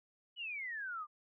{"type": "exponential sweep", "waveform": "sine", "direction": "down", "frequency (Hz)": [2999, 1174], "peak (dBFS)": -39, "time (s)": [0.36, 1.07], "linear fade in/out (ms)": 50, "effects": []}